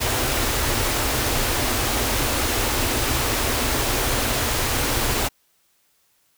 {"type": "band-stop noise", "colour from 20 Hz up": "pink", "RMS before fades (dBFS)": -22, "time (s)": [0, 5.29], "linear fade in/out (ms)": 20, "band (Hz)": [140, 220], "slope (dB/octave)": 96, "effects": ["white hiss -64 dBFS RMS until 6.37 s"]}